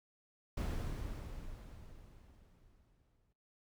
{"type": "noise with exponential decay", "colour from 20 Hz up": "brown", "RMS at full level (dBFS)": -35, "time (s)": [0.57, 3.33], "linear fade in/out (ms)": 5, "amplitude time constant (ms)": 600, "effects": ["noise-tail reverb RT60 0.4 s tail -24 dB re dry"]}